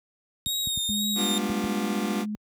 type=tone with vibrato; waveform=sawtooth; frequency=3729 Hz; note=A#7; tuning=in tune; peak=-23 dBFS; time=0.46-1.38 s; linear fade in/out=0 ms; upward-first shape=sine; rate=2 Hz; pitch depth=36 cents each way
type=clicks; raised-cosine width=5 ms; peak=-23 dBFS; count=6; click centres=0.466 / 0.673 / 0.775 / 0.893 / 1.497 / 1.643 s
type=tone with pitch glide; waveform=sine; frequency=207.7 to 211.1 Hz; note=G#3 to G#3; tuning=0 to +29 cents; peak=-28 dBFS; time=0.89-2.35 s; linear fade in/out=0 ms; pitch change=+29 cents; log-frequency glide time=1.26-1.32 s
type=chord; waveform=sawtooth; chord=G dominant seventh; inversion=none; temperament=just; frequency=196 / 245 / 294 / 352.8 Hz; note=G3 / B3 / D4 / F4; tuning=0 / -14 / +2 / +18 cents; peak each=-29 dBFS; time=1.15-2.26 s; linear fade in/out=50 ms
effects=high-pass 60 Hz 12 dB/octave